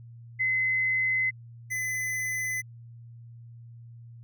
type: tone pair in turn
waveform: sine / square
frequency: 2044 / 2021 Hz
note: C7 / B6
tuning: -41 / +39 cents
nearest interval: unison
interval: 20 cents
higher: first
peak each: -23 / -29 dBFS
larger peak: first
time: 0.39-1.31 / 1.7-2.62 s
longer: neither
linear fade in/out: 20 ms
effects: added 117 Hz sine -44 dBFS peak until 4.23 s